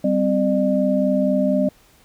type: tone cluster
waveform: sine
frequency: 195.3 / 259.5 / 602 Hz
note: G3 / C4 / D5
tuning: -6 / -14 / +43 cents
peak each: -20 dBFS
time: 0.04-1.69 s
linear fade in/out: 5 ms
effects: pink hiss -54 dBFS RMS until 2.04 s